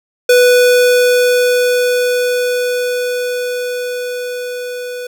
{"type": "tone with level ramp", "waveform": "square", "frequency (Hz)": 493.9, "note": "B4", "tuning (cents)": 0, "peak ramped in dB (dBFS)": [-6, -23], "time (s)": [0.29, 5.07], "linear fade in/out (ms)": 5, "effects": []}